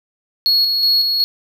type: tone with tremolo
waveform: triangle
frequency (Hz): 4333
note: C#8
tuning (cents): -40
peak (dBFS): -10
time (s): 0.46-1.24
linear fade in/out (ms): 0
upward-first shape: square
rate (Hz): 2.7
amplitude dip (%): 35
effects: none